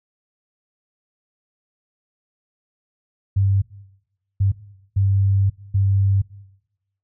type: tone bursts at uneven times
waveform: sine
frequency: 98.1 Hz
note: G2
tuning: 2 cents sharp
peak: -14 dBFS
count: 4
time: 3.36-3.62 / 4.4-4.52 / 4.96-5.5 / 5.74-6.22 s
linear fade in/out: 10 ms
effects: noise-tail reverb RT60 0.9 s tail -20 dB re dry